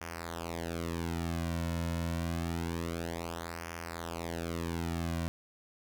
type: tone with flanger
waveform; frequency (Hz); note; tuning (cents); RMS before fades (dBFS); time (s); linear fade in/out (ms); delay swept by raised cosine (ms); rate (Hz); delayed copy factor
sawtooth; 84; E2; +33; -36; 0.01-5.28; 0; 0.25 to 2.55; 0.27; -0.8
effects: none